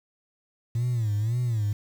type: tone with vibrato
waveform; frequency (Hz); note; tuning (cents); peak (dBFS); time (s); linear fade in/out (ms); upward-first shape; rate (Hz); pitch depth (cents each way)
sine; 113.1; A2; +48; -21; 0.75-1.73; 5; sine; 1.9; 160
effects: tanh soft clip ceiling -21 dBFS + 8-bit